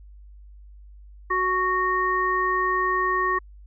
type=harmonic tone; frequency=370 Hz; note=F#4; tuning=in tune; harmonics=1 / 3 / 5; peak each=-28 / -22 / -26 dBFS; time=1.3-3.39 s; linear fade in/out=10 ms; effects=added 50 Hz sine -43 dBFS peak until 3.66 s